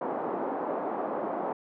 white band-pass noise, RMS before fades -32 dBFS, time 0.01-1.53 s, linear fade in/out 5 ms, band 230 to 920 Hz, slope 24 dB/octave, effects none

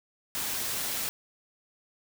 white noise, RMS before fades -32 dBFS, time 0.35-1.09 s, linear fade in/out 0 ms, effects none

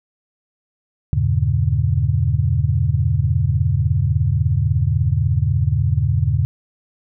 sine chord, E diminished seventh, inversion none, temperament just, 82.41 / 98.89 / 118.67 / 142.4 Hz, E2 / G2 / Bb2 / Db3, 0 / +16 / +31 / +47 cents, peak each -20 dBFS, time 1.13-6.45 s, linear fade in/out 0 ms, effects none

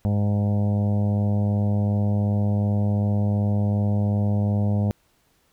harmonic tone with a mistuned harmonic, 102.7 Hz, G#2, 19 cents flat, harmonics 1 / 2 / 3 / 4 / 5 / 6 / 7 / 8 / 9, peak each -20 / -24 / -39 / -40 / -36 / -37 / -40 / -45 / -49 dBFS, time 0.05-4.91 s, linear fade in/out 0 ms, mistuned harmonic 8, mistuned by -15 cents, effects pink hiss -64 dBFS RMS until 5.52 s

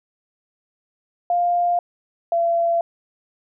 sine tone pair in turn, 701 / 678.7 Hz, F5 / F5, +6 / -50 cents, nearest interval minor second, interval 56 cents, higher first, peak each -16 / -16 dBFS, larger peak neither, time 1.3-1.79 / 2.32-2.81 s, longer neither, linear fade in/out 2 ms, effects none

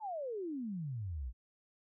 sine exponential sweep, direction down, 905 to 55 Hz, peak -37 dBFS, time 0-1.33 s, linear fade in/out 50 ms, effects none

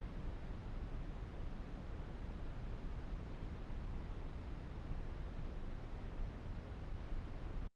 brown noise, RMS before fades -44 dBFS, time 0.01-7.68 s, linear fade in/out 10 ms, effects low-pass 4000 Hz 12 dB/octave + Opus 24 kbps

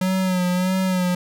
square tone with vibrato, 183.9 Hz, F#3, 10 cents flat, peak -19 dBFS, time 0.01-1.15 s, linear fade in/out 5 ms, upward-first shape sine, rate 1.6 Hz, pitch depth 44 cents each way, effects none

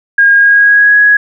sine tone with pitch glide, 1625 to 1668.8 Hz, G#6 to G#6, -38 to +8 cents, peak -3 dBFS, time 0.18-1.17 s, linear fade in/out 5 ms, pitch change +46 cents, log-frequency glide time 0.35-0.97 s, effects none

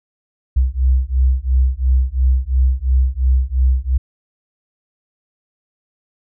sine beating tone pair, 63 / 65.9 Hz, B1 / C2, +35 / +13 cents, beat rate 2.9 Hz, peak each -15 dBFS, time 0.56-3.98 s, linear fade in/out 10 ms, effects none

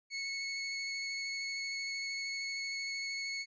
25% pulse tone with vibrato, 2200 Hz, C#7, 14 cents flat, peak -32 dBFS, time 0.1-3.46 s, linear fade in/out 50 ms, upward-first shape square, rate 13 Hz, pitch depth 8 cents each way, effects resampled to 16000 Hz

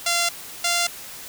5% pulse tone pair in turn, 689 / 693 Hz, F5 / F5, -24 / -14 cents, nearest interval unison, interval 10 cents, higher second, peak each -8 dBFS, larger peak neither, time 0.06-0.29 / 0.64-0.87 s, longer neither, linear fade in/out 5 ms, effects white hiss -38 dBFS RMS until 1.28 s

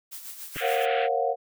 blue noise with tremolo, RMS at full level -38 dBFS, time 0.11-0.86 s, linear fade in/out 20 ms, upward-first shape sine, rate 7 Hz, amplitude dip 55%
pink band-pass noise, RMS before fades -33 dBFS, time 0.54-1.09 s, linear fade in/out 50 ms, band 1400 to 3200 Hz, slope 48 dB/octave
clicks, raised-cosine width 2 ms, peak -26 dBFS, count 2, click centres 0.56 / 0.567 s
sine chord, Gb major seventh, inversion first, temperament equal with one note detuned, 466.2 / 543 / 698.5 / 740 Hz, Bb4 / Db5 / F5 / Gb5, 0 / -36 / 0 / 0 cents, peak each -28 dBFS, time 0.6-1.36 s, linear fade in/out 50 ms
effects none

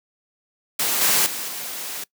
white noise with level steps, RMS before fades -22 / -18 / -29 / -31 dBFS, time 0.79-2.04 s, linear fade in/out 5 ms, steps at 1.01 / 1.26 / 1.48 s, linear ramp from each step 5 ms, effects noise-tail reverb RT60 0.1 s tail -22 dB re dry + high-pass 200 Hz 12 dB/octave

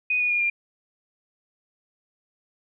sine tone with pitch steps, 2489 / 2458 / 2427 / 2396 Hz, D#7 / D#7 / D#7 / D7, 0 / -22 / -44 / +34 cents, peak -20 dBFS, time 0.1-0.5 s, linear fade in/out 5 ms, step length 100 ms, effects none

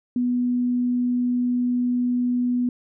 sine tone, 246 Hz, B3, 7 cents flat, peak -19 dBFS, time 0.16-2.69 s, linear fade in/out 2 ms, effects none

